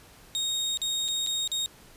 30% pulse tone with dropouts, 3729 Hz, A#7, in tune, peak -24 dBFS, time 0.35-1.66 s, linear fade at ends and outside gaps 0 ms, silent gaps 0.773-0.817 / 1.081-1.085 / 1.264-1.271 / 1.476-1.517 s, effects pink hiss -53 dBFS RMS until 1.96 s + resampled to 32000 Hz

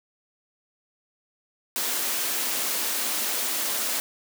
white high-pass noise, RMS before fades -27 dBFS, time 1.76-4 s, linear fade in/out 0 ms, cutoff 210 Hz, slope 48 dB/octave, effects none

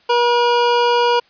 square tone pair together, 479.6 / 960 Hz, A#4 / B5, +49 / -49 cents, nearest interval octave, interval 1202 cents, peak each -16 dBFS, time 0.09-1.2 s, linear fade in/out 10 ms, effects white hiss -54 dBFS RMS until 1.29 s + resampled to 11025 Hz

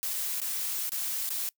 blue noise with dropouts, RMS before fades -32 dBFS, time 0.03-1.49 s, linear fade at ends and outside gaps 0 ms, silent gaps 0.135-0.138 / 0.402-0.416 / 0.893-0.919 / 1.291-1.304 s, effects noise-tail reverb RT60 0.1 s tail -23 dB re dry

